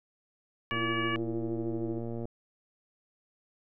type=harmonic tone; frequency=573 Hz; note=D5; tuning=43 cents flat; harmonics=2 / 3 / 4 / 5; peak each=-34 / -36 / -37 / -38 dBFS; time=0.71-1.16 s; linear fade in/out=0 ms
type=click train; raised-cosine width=2 ms; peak=-25 dBFS; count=179; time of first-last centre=0.72-2.254 s; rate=116 Hz
type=tone with vibrato; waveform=sine; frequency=335 Hz; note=E4; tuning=28 cents sharp; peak=-33 dBFS; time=0.76-1.99 s; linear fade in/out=10 ms; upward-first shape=square; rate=6.9 Hz; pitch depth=16 cents each way
effects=none